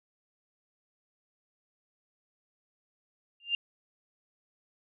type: tone with exponential growth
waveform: sine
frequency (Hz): 2795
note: F7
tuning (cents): +1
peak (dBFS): -22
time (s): 3.4-3.55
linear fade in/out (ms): 2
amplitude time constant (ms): 31
effects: none

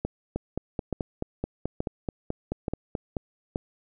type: two click trains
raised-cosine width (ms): 2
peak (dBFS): -15 / -14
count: 14 / 5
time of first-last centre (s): 0.36-3.168 / 0.05-3.559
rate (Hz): 4.63 / 1.14
effects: none

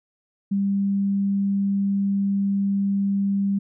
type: tone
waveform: sine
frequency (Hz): 198.2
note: G3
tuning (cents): +19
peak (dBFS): -19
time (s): 0.51-3.59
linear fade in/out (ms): 10
effects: none

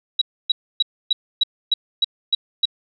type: tone bursts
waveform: sine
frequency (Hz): 3880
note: B7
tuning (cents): -31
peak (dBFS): -13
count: 9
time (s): 0.19-2.655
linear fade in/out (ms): 5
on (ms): 25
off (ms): 280
effects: none

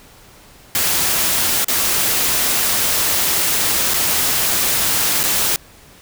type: noise with dropouts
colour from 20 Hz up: white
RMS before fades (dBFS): -17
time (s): 0.75-5.56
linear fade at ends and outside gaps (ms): 1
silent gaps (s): 1.645-1.683 / 3.937-3.941 / 5.232-5.237
effects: pink hiss -45 dBFS RMS until 6.01 s

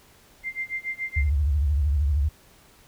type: tone with tremolo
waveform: sine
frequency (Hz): 2093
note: C7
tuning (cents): 0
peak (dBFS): -25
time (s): 0.43-1.3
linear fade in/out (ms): 50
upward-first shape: sine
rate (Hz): 7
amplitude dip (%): 95
type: tone with vibrato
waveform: sine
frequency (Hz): 72.3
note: D2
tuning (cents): -27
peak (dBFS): -19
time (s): 1.16-2.29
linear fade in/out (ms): 10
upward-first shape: triangle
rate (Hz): 13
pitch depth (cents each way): 190
effects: pink hiss -55 dBFS RMS until 2.87 s

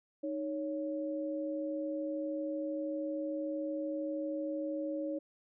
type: tone pair together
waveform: sine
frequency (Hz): 309.7 / 557.3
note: D#4 / C#5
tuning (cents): -8 / +9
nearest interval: minor seventh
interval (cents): 1017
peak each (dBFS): -36 / -37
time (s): 0.23-5.19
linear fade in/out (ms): 10
effects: none

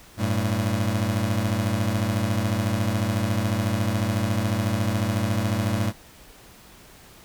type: beating tone pair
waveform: 25% pulse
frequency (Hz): 98 / 112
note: G2 / A2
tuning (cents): 0 / +31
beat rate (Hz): 14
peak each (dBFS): -21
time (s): 0.17-5.93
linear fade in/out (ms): 50
effects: pink hiss -49 dBFS RMS until 7.24 s

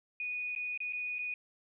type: tone with dropouts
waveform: sine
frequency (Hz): 2472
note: D#7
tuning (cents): -12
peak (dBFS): -34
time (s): 0.2-1.34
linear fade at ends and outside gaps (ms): 2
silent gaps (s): 0.551-0.561 / 0.776-0.803 / 0.925-0.932 / 1.185-1.19
effects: none

